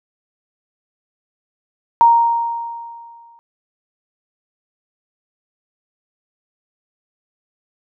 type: tone with exponential decay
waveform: sine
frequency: 932.3 Hz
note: A#5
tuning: in tune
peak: -5 dBFS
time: 2.01-3.39 s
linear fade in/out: 0 ms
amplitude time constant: 300 ms
effects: none